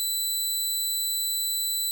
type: tone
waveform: 15% pulse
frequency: 3990 Hz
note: B7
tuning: 17 cents sharp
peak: -18 dBFS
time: 0-1.91 s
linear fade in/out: 0 ms
effects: none

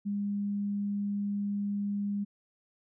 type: tone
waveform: sine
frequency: 202.8 Hz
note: G#3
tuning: 41 cents flat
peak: -29 dBFS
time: 0.05-2.25 s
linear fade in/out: 20 ms
effects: none

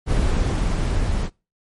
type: noise with level ramp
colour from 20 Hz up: brown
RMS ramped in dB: -18 to -22 dBFS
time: 0.06-1.3 s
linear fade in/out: 50 ms
effects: noise-tail reverb RT60 0.3 s tail -25 dB re dry + MP3 48 kbps

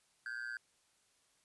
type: tone with amplitude modulation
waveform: triangle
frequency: 1560 Hz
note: G6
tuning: 9 cents flat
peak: -34 dBFS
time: 0.26-0.57 s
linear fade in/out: 2 ms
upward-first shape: sine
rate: 118 Hz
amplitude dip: 95%
effects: white hiss -73 dBFS RMS until 1.44 s + resampled to 24000 Hz

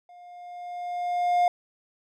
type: tone with level ramp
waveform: triangle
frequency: 709 Hz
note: F5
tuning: 26 cents sharp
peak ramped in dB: -45 to -15 dBFS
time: 0.09-1.48 s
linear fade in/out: 2 ms
effects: none

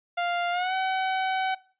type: tone with pitch glide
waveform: sawtooth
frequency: 698.5 to 757.3 Hz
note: F5 to F#5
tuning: 0 to +40 cents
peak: -21 dBFS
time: 0.17-1.55 s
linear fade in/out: 10 ms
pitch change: +140 cents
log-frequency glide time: 0.51-0.74 s
effects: noise-tail reverb RT60 0.4 s tail -19 dB re dry + resampled to 8000 Hz

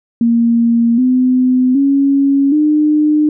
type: tone with pitch steps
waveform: sine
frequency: 233.1 / 254.2 / 277.2 / 302.3 Hz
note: A#3 / C4 / C#4 / D#4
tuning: 0 / -50 / 0 / -50 cents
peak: -8 dBFS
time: 0.21-3.29 s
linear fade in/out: 2 ms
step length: 770 ms
effects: none

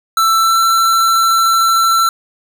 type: tone with pitch glide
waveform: square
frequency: 1331 to 1343.4 Hz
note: E6 to E6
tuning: +16 to +32 cents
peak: -10 dBFS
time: 0.17-2.09 s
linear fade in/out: 2 ms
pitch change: +16 cents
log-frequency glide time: 0.39-0.59 s
effects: none

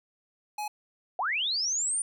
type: tone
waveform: square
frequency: 841 Hz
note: G#5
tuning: 22 cents sharp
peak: -32 dBFS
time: 0.58-0.68 s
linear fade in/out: 5 ms
type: linear sweep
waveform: sine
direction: up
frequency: 651 to 9397 Hz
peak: -26 dBFS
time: 1.19-2.02 s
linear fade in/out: 2 ms
effects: none

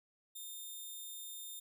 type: tone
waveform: 5% pulse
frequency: 3630 Hz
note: A#7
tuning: 47 cents flat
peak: -37 dBFS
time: 0.35-1.6 s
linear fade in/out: 10 ms
effects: none

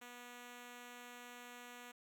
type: tone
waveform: 5% pulse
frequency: 243.7 Hz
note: B3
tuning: 23 cents flat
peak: -40 dBFS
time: 0.01-1.92 s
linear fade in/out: 10 ms
effects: none

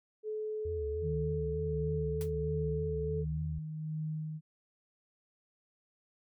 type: tone with pitch glide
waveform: sine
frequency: 430 to 435.8 Hz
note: A4 to A4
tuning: -40 to -17 cents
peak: -34 dBFS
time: 0.23-3.25 s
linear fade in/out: 50 ms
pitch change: +23 cents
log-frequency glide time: 0.99-1.11 s
type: tone with vibrato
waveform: sine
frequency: 77.4 Hz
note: D#2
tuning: 9 cents flat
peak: -37 dBFS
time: 0.65-3.59 s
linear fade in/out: 5 ms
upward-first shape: sine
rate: 3.3 Hz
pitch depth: 130 cents each way
type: tone with tremolo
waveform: sine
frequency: 155.56 Hz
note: D#3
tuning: in tune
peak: -33 dBFS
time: 1.01-4.41 s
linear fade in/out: 50 ms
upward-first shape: sine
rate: 1.4 Hz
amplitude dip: 40%
type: noise with exponential decay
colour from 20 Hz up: white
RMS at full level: -42 dBFS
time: 2.21-2.31 s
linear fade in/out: 0 ms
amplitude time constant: 21 ms
effects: none

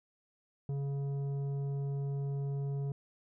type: tone with tanh clipping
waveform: sine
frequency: 139.7 Hz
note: C#3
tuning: 14 cents sharp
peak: -34 dBFS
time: 0.69-2.92 s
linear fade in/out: 2 ms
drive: 9 dB
effects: none

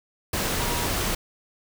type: tone in noise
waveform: sine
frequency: 956 Hz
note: A#5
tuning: 43 cents sharp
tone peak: -33 dBFS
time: 0.59-0.86 s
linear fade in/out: 5 ms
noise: pink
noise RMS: -26 dBFS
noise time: 0.33-1.15 s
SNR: -10 dB
effects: none

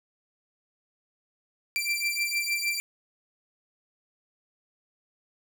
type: beating tone pair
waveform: sawtooth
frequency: 2349 / 2355.5 Hz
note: D7 / D7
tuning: 0 / +5 cents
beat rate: 6.5 Hz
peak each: -26 dBFS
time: 1.76-2.8 s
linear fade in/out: 0 ms
effects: none

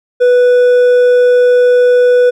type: tone with hard clipping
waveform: triangle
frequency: 493.3 Hz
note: B4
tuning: 2 cents flat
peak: -6 dBFS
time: 0.2-2.31 s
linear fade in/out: 20 ms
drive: 7 dB
effects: none

